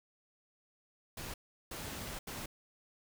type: noise bursts at uneven times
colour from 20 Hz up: pink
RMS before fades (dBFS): -43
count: 3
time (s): 1.17-1.34 / 1.71-2.19 / 2.27-2.46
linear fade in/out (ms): 5
effects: none